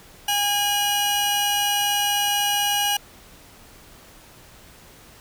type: tone pair together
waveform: sawtooth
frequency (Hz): 815.7 / 2907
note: G#5 / F#7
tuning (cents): -31 / -31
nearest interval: octave + minor seventh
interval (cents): 2200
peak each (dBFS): -19 / -19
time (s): 0.28-2.97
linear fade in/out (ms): 5
effects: pink hiss -48 dBFS RMS until 5.2 s